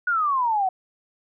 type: exponential sweep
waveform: sine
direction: down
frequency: 1480 to 731 Hz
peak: -19 dBFS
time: 0.07-0.69 s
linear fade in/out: 5 ms
effects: none